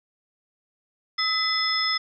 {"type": "tone cluster", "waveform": "sine", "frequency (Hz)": [1285, 2014, 3476, 5160], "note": ["E6", "B6", "A7", "E8"], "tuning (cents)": [-45, 33, -22, -38], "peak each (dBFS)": [-29, -28, -30, -24], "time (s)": [1.18, 1.98], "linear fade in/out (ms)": 10, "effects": []}